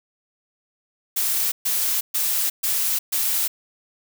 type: noise bursts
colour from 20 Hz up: blue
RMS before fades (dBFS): -22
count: 5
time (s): 1.16-3.48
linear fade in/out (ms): 10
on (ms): 360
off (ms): 130
effects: none